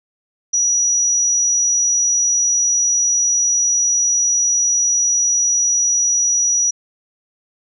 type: tone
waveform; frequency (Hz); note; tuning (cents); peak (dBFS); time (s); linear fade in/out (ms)
sine; 5830; F#8; -26; -13; 0.53-6.71; 10
effects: none